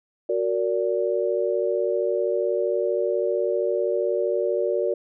sine chord, Gb augmented, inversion none, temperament just, 370 / 462.5 / 578.1 Hz, Gb4 / Bb4 / D5, 0 / -14 / -27 cents, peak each -25 dBFS, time 0.29-4.94 s, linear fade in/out 5 ms, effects none

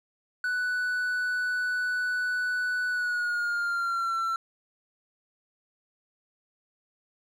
triangle tone with pitch glide, 1486 to 1347 Hz, F#6 to E6, +7 to +37 cents, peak -24 dBFS, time 0.44-4.36 s, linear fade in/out 2 ms, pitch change -170 cents, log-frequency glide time 2.89-4.18 s, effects none

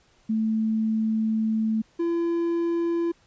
sine / triangle tone pair in turn, 220 / 338.6 Hz, A3 / E4, 0 / +46 cents, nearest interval perfect fifth, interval 746 cents, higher second, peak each -21 / -20 dBFS, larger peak second, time 0.29-1.82 / 1.99-3.12 s, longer first, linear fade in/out 10 ms, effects pink hiss -61 dBFS RMS until 3.26 s + resampled to 16000 Hz

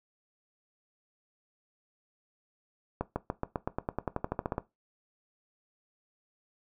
accelerating click train, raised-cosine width 1 ms, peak -16 dBFS, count 17, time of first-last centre 3.01-4.581 s, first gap 150 ms, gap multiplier 0.94, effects noise-tail reverb RT60 0.2 s tail -17 dB re dry

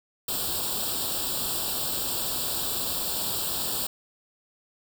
white noise with comb filter, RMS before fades -29 dBFS, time 0.28-3.87 s, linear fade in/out 5 ms, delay 0.24 ms, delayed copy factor +0.9, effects none

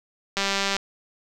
click train, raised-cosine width 0.2 ms, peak -7 dBFS, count 79, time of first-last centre 0.37-0.766 s, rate 197 Hz, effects none

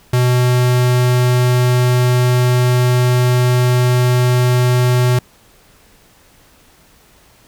square tone, 124.4 Hz, B2, 13 cents sharp, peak -11 dBFS, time 0.13-5.19 s, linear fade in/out 5 ms, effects pink hiss -49 dBFS RMS until 7.47 s

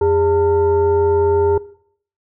sine tone with frequency modulation, 406 Hz, G#4, 39 cents flat, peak -12 dBFS, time 0.01-1.58 s, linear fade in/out 5 ms, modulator 493 Hz, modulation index 0.69, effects noise-tail reverb RT60 0.6 s tail -19 dB re dry

